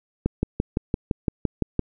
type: click train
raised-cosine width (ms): 3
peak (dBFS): -8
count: 10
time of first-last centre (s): 0.26-1.793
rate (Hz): 5.87
effects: none